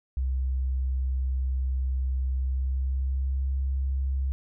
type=tone with pitch glide; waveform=sine; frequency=65 to 66.9 Hz; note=C2 to C2; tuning=-11 to +39 cents; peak=-24 dBFS; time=0.17-4.32 s; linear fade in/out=0 ms; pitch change=+50 cents; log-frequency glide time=2.34-3.51 s; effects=none